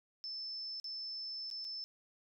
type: tone with dropouts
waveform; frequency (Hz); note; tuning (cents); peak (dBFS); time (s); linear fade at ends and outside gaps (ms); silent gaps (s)
sine; 5274; E8; 0; -40; 0.24-1.84; 0; 0.799-0.843 / 1.502-1.512 / 1.644-1.649
effects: none